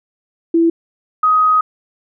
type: tone pair in turn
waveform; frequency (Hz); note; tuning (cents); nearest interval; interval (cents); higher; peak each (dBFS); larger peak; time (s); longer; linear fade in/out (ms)
sine; 332.7 / 1256.1; E4 / D#6; +16 / +16; octave + major seventh; 2300; second; -9; neither; 0.54-0.7 / 1.23-1.61; second; 5
effects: none